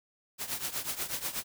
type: noise with tremolo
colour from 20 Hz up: white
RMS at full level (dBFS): -32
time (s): 0.38-1.44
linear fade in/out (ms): 50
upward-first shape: triangle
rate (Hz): 8.2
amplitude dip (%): 85
effects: none